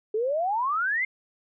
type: exponential sweep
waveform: sine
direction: up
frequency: 415.3 to 2151 Hz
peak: -23 dBFS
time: 0.14-1.05 s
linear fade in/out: 5 ms
effects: none